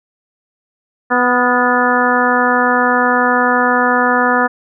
harmonic tone with a mistuned harmonic, 247.8 Hz, B3, 6 cents sharp, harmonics 1 / 2 / 3 / 4 / 5 / 6 / 7, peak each -18 / -18 / -18 / -18 / -18 / -18 / -18 dBFS, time 1.1-4.48 s, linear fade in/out 20 ms, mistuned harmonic 6, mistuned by -43 cents, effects none

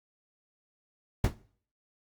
brown noise with exponential decay, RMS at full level -18 dBFS, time 1.24-1.35 s, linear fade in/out 5 ms, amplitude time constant 23 ms, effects noise-tail reverb RT60 0.5 s tail -19 dB re dry + Opus 48 kbps

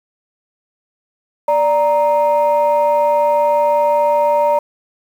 sine tone pair together, 587.3 / 932.3 Hz, D5 / A#5, 0 / 0 cents, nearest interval minor sixth, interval 800 cents, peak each -12 / -13 dBFS, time 1.48-4.59 s, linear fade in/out 5 ms, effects tanh soft clip ceiling -6 dBFS + 7-bit

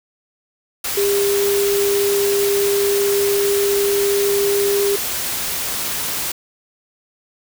sine tone in noise, 401.9 Hz, G4, 43 cents sharp, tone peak -15 dBFS, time 0.97-4.96 s, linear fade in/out 5 ms, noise white, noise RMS -23 dBFS, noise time 0.84-6.32 s, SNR +5 dB, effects none

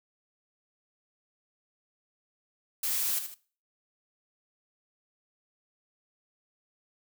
blue noise with echo, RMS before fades -30 dBFS, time 2.83-3.19 s, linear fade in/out 5 ms, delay 77 ms, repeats 2, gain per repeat -8 dB, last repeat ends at 3.344 s, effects noise-tail reverb RT60 0.4 s tail -19 dB re dry

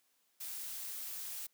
blue noise, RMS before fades -43 dBFS, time 0.4-1.47 s, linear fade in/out 10 ms, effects white hiss -75 dBFS RMS until 1.53 s + high-pass 200 Hz 12 dB/octave

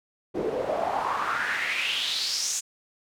pink noise with band-pass filter sweep, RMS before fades -28 dBFS, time 0.34-2.61 s, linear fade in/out 20 ms, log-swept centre 370 to 7200 Hz, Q 4.5, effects none

